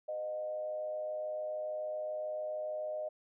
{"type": "tone with frequency modulation", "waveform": "sine", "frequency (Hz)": 616, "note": "D#5", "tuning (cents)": -17, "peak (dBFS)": -35, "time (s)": [0.08, 3.09], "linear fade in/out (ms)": 10, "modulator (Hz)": 107, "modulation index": 0.44, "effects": []}